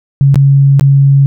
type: tone with dropouts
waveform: sine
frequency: 138.59 Hz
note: C#3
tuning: in tune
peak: -3 dBFS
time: 0.21-1.26 s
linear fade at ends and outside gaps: 0 ms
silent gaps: 0.344-0.357 / 0.796-0.81 s
effects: none